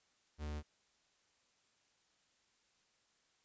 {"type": "tone", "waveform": "45% pulse", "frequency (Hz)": 74.8, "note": "D2", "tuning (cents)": 32, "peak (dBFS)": -40, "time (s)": [0.38, 0.63], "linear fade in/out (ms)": 50, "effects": ["white hiss -75 dBFS RMS until 3.44 s", "resampled to 16000 Hz"]}